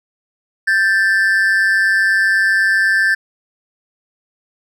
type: tone pair together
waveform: triangle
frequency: 1568 / 1760 Hz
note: G6 / A6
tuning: 0 / 0 cents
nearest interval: major second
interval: 200 cents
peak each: -13 / -12 dBFS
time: 0.67-3.15 s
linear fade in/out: 10 ms
effects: none